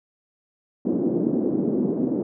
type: band-pass noise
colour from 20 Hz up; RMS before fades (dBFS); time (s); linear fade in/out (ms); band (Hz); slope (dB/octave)
white; -23; 0.85-2.23; 5; 200 to 350; 24
effects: none